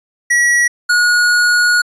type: tone pair in turn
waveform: square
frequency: 1926 / 1448.6 Hz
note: B6 / F#6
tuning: -44 / -37 cents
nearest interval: perfect fourth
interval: 493 cents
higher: first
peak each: -10 dBFS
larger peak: neither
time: 0.3-0.68 / 0.89-1.82 s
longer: second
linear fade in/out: 10 ms
effects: resampled to 22050 Hz